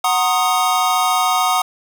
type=chord; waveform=square; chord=C half-diminished seventh; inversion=second; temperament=equal with one note detuned; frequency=740 / 932.3 / 1069.1 / 1244.5 Hz; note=Gb5 / Bb5 / C6 / Eb6; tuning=0 / 0 / +37 / 0 cents; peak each=-19 / -23 / -24 / -19 dBFS; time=0.04-1.62 s; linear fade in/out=5 ms; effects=none